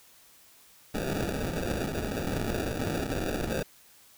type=noise with sample-and-hold; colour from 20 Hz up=white; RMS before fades=-31 dBFS; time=0.94-3.63 s; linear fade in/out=5 ms; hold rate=1050 Hz; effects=white hiss -57 dBFS RMS until 4.17 s